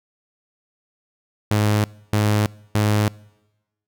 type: tone bursts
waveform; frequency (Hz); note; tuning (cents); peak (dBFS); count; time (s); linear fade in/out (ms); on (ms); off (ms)
sawtooth; 105.3; G#2; +24; -12; 3; 1.51-3.08; 0; 330; 290
effects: noise-tail reverb RT60 1.0 s tail -24 dB re dry